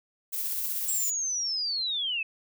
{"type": "noise with tremolo", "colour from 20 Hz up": "violet", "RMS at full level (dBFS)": -30, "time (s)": [0.32, 1.11], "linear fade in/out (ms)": 20, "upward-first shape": "sine", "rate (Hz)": 16, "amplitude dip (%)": 25}
{"type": "linear sweep", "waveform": "sine", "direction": "down", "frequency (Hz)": [7720, 2537], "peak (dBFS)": -27, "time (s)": [0.88, 2.23], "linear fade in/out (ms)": 5}
{"effects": []}